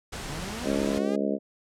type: noise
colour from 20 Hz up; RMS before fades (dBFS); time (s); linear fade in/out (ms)
pink; -36; 0.12-0.99; 10
type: linear sweep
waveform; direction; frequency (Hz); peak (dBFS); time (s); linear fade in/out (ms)
sawtooth; up; 133.6 to 414.6; -32; 0.28-1.16; 5
type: harmonic tone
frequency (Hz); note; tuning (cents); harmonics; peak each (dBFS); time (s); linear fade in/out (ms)
69.3; C#2; 0; 3 / 4 / 5 / 6 / 7 / 8 / 9; -29 / -30 / -34 / -33 / -34 / -35 / -33; 0.63-1.39; 50
effects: low-pass 9000 Hz 12 dB/octave